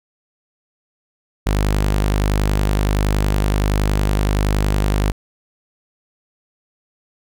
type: tone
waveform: sawtooth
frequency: 50.7 Hz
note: G#1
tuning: 41 cents flat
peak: -11 dBFS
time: 1.46-5.12 s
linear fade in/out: 10 ms
effects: none